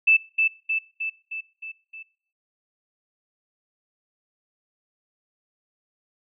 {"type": "tone with echo", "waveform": "sine", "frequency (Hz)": 2637, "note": "E7", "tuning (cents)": 0, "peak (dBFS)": -13, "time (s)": [0.07, 0.17], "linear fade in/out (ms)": 10, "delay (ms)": 310, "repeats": 6, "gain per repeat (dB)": -4, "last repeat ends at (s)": 2.03, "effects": ["noise-tail reverb RT60 0.7 s tail -25 dB re dry"]}